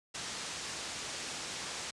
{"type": "low-pass noise", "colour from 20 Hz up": "white", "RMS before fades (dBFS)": -41, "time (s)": [0.14, 1.91], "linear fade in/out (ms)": 10, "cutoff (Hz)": 7500, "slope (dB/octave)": 24, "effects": ["high-pass 60 Hz 12 dB/octave", "resampled to 24000 Hz"]}